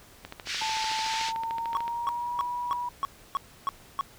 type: click train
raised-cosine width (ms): 0.3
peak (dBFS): -22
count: 23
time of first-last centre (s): 0.25-1.88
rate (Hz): 13.5
type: band-pass noise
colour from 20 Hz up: white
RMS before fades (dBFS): -33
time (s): 0.45-1.33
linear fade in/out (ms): 50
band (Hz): 1600 to 5200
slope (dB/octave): 24
type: tone with pitch glide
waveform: sine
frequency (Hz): 880 to 970.8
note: A5 to B5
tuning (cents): 0 to -30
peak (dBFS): -29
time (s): 0.61-2.89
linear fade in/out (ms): 5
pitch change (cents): +170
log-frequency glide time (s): 0.97-2.42
type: tone bursts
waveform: triangle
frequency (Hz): 1108.7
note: C#6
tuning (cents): 0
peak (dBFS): -22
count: 8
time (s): 1.75-4.01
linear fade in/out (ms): 0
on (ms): 20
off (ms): 300
effects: pink hiss -53 dBFS RMS until 4.18 s